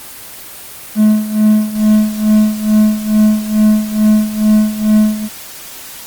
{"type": "tone with tremolo", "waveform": "triangle", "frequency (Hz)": 213.9, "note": "A3", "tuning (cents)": -49, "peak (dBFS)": -3, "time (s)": [0.95, 5.29], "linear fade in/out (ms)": 50, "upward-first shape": "sine", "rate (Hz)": 2.3, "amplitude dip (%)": 80, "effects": ["white hiss -31 dBFS RMS until 6.06 s", "Opus 24 kbps"]}